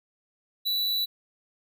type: tone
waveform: square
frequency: 3951 Hz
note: B7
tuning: in tune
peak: -25 dBFS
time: 0.65-1.06 s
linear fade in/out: 20 ms
effects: none